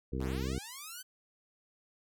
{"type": "harmonic tone", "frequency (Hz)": 65.41, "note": "C2", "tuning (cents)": 0, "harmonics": [1, 2, 3, 4, 5, 6, 7], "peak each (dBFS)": [-36, -39, -41, -42, -43, -44, -44], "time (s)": [0.12, 0.59], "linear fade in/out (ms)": 10}
{"type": "linear sweep", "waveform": "5% pulse", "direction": "up", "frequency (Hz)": [57.5, 1556], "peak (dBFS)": -32, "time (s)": [0.19, 1.03], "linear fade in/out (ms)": 20}
{"effects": []}